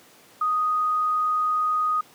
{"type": "tone", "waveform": "sine", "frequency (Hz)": 1244.5, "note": "D#6", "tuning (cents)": 0, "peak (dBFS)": -20, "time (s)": [0.41, 2.01], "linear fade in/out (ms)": 5, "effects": ["pink hiss -52 dBFS RMS until 2.14 s", "high-pass 200 Hz 12 dB/octave"]}